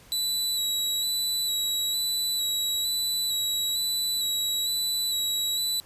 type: tone with vibrato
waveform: sawtooth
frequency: 3928 Hz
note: B7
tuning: 10 cents flat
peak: -22 dBFS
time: 0.12-5.8 s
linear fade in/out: 0 ms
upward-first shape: square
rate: 1.1 Hz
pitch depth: 20 cents each way
effects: pink hiss -53 dBFS RMS until 5.85 s + resampled to 32000 Hz